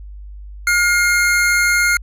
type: tone pair together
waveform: square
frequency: 1422.3 / 2131 Hz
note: F6 / C7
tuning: +31 / +31 cents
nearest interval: perfect fifth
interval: 700 cents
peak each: -16 dBFS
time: 0.67-1.97 s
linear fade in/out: 2 ms
effects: added 50 Hz sine -31 dBFS peak until 2.02 s + resampled to 32000 Hz

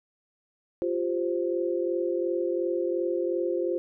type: chord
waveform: sine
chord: F suspended second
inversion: none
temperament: equal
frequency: 349.2 / 392 / 523.3 Hz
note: F4 / G4 / C5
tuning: 0 / 0 / 0 cents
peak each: -27 / -32 / -30 dBFS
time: 0.82-3.78 s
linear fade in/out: 0 ms
effects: none

